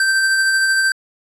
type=tone with tremolo; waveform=square; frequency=1561 Hz; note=G6; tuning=8 cents flat; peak=-13 dBFS; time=0-0.92 s; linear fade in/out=2 ms; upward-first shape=sine; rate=13 Hz; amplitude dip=25%; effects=resampled to 24000 Hz